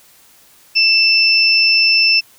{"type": "tone pair together", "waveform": "sine", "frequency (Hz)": [2655, 5320], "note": ["E7", "E8"], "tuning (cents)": [12, 15], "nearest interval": "octave", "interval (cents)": 1203, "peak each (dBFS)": -12, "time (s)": [0.75, 2.21], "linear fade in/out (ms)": 20, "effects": ["white hiss -48 dBFS RMS until 2.38 s"]}